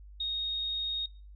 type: tone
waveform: sine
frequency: 3729 Hz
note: A#7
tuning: in tune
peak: -30 dBFS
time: 0.2-1.06 s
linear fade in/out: 5 ms
effects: noise-tail reverb RT60 0.4 s tail -24 dB re dry + added 50 Hz sine -47 dBFS peak until 1.35 s